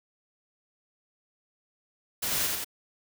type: noise with echo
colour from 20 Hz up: white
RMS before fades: -30 dBFS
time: 2.22-2.47 s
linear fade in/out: 10 ms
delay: 88 ms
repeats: 2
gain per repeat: -2 dB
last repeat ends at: 2.646 s
effects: none